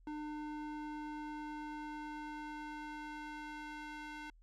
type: tone with band-pass filter sweep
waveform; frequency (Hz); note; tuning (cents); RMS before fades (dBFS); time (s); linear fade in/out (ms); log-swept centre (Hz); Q
square; 301.5; D4; +46; -45; 0.07-4.3; 2; 600 to 1700; 0.87
effects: added 40 Hz sine -60 dBFS peak until 4.42 s